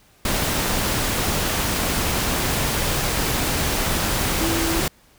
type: tone in noise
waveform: sine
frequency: 329.6 Hz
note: E4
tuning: in tune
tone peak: -23 dBFS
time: 4.41-4.8 s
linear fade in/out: 2 ms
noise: pink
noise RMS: -22 dBFS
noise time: 0.25-4.88 s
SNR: -4 dB
effects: pink hiss -55 dBFS RMS until 5.18 s